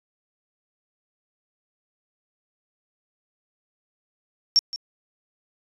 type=tone with echo; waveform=sine; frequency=5510 Hz; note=F8; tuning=24 cents flat; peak=-13 dBFS; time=4.56-4.59 s; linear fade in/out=0 ms; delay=170 ms; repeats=1; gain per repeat=-15 dB; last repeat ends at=4.76 s; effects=resampled to 24000 Hz